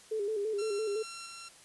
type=tone with vibrato; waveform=sine; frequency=420.4 Hz; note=G#4; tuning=21 cents sharp; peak=-30 dBFS; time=0.11-1.03 s; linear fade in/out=10 ms; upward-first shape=square; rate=5.9 Hz; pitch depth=68 cents each way
type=tone with tremolo; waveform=10% pulse; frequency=1362 Hz; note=F6; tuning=44 cents flat; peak=-34 dBFS; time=0.58-1.49 s; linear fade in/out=10 ms; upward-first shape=square; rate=2.2 Hz; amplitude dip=25%
effects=white hiss -56 dBFS RMS until 1.64 s + resampled to 24000 Hz